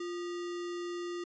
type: tone with sample-and-hold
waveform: sine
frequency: 349.3 Hz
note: F4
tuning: in tune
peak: -35 dBFS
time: 0-1.24 s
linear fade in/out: 5 ms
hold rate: 1575 Hz
effects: resampled to 16000 Hz